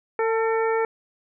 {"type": "harmonic tone with a mistuned harmonic", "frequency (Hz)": 450.5, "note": "A4", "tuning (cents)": 41, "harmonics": [1, 2, 3, 4, 5], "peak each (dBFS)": [-21, -27, -31, -33, -35], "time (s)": [0.19, 0.85], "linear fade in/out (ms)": 2, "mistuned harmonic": 2, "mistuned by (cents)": -28, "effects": []}